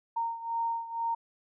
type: beating tone pair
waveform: sine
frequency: 922 / 924.1 Hz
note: A#5 / A#5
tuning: -19 / -15 cents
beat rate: 2.1 Hz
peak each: -31 / -35 dBFS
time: 0.16-1.15 s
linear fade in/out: 10 ms
effects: none